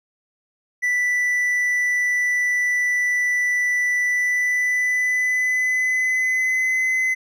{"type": "tone with pitch glide", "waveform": "triangle", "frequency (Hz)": [1975.5, 2037], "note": ["B6", "C7"], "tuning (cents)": [0, -47], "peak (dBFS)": -16, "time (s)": [0.82, 7.15], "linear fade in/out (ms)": 20, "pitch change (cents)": 53, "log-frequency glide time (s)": [4.03, 6.84], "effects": []}